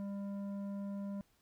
triangle tone with tanh clipping, 199.6 Hz, G3, 32 cents sharp, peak -40 dBFS, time 0-1.21 s, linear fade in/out 0 ms, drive 14 dB, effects pink hiss -73 dBFS RMS until 1.41 s

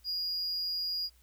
triangle tone, 4864 Hz, D#8, 40 cents flat, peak -30 dBFS, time 0.04-1.1 s, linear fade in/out 50 ms, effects added 60 Hz sine -61 dBFS peak until 1.22 s + white hiss -67 dBFS RMS until 1.22 s

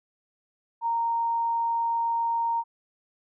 sine tone, 927 Hz, A#5, 10 cents flat, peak -23 dBFS, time 0.81-2.64 s, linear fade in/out 50 ms, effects none

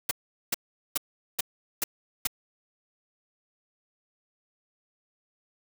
white noise bursts, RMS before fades -26 dBFS, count 6, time 0.09-2.272 s, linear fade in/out 5 ms, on 22 ms, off 410 ms, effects none

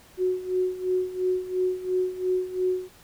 sine tone with tremolo, 368.2 Hz, F#4, 8 cents flat, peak -20 dBFS, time 0.17-2.89 s, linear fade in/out 50 ms, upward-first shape sine, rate 2.9 Hz, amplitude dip 80%, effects pink hiss -53 dBFS RMS until 3.03 s

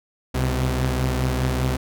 sawtooth tone pair together, 66.2 / 127.45 Hz, C2 / C3, +21 / -45 cents, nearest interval major seventh, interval 1134 cents, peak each -19 dBFS, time 0.34-1.77 s, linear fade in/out 10 ms, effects none

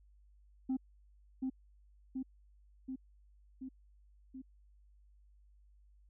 sine tone with echo, 261.6 Hz, C4, in tune, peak -29 dBFS, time 0.69-0.77 s, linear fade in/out 10 ms, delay 730 ms, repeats 5, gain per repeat -3 dB, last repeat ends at 4.42 s, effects tanh soft clip ceiling -30 dBFS + added 50 Hz sine -61 dBFS peak until 6.09 s

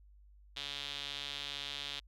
sawtooth tone with band-pass filter, 142.2 Hz, C#3, 45 cents sharp, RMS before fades -42 dBFS, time 0.56-2 s, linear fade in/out 10 ms, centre 3500 Hz, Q 4.3, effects added 50 Hz sine -57 dBFS peak until 2.07 s

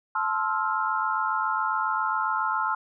sine chord, F major seventh, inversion first, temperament just, 873.1 / 1047.7 / 1309.6 / 1396.9 Hz, A5 / C6 / E6 / F6, -14 / +2 / -12 / 0 cents, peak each -29 dBFS, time 0.15-2.75 s, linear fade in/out 5 ms, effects none

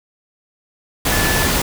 sine tone in noise, 1738 Hz, A6, 22 cents flat, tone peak -22 dBFS, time 1.12-1.47 s, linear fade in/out 5 ms, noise pink, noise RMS -17 dBFS, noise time 1.05-1.62 s, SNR -8 dB, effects none

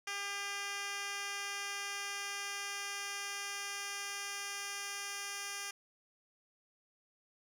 10% pulse tone with band-pass filter sweep, 401.3 Hz, G4, 41 cents sharp, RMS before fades -41 dBFS, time 0.07-5.71 s, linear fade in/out 5 ms, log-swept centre 3900 to 6100 Hz, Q 0.71, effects none

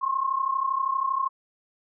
sine tone pair together, 1050 / 1082.6 Hz, C6 / C#6, +6 / -41 cents, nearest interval minor second, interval 53 cents, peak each -27 / -25 dBFS, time 0.01-1.29 s, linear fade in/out 20 ms, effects none

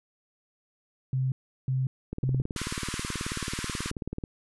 sine tone bursts, 130.81 Hz, C3, in tune, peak -24 dBFS, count 3, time 1.13-2.42 s, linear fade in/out 2 ms, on 190 ms, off 360 ms
click train, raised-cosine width 3 ms, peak -20 dBFS, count 40, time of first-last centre 2.13-4.238 s, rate 18.5 Hz
pink band-pass noise, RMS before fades -37 dBFS, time 2.56-3.91 s, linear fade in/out 5 ms, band 1000 to 11000 Hz, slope 96 dB/octave
effects none

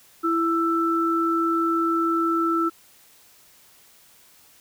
sine tone pair together, 331.8 / 1327 Hz, E4 / E6, +11 / +11 cents, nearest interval 2 octaves, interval 2400 cents, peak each -22 dBFS, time 0.23-2.7 s, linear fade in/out 20 ms, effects white hiss -54 dBFS RMS until 4.6 s

